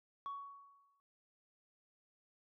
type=tone with exponential decay; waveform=sine; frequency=1119 Hz; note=C#6; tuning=16 cents sharp; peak=-37 dBFS; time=0.26-1 s; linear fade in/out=0 ms; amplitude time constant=160 ms; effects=noise-tail reverb RT60 0.2 s tail -26 dB re dry + tanh soft clip ceiling -38 dBFS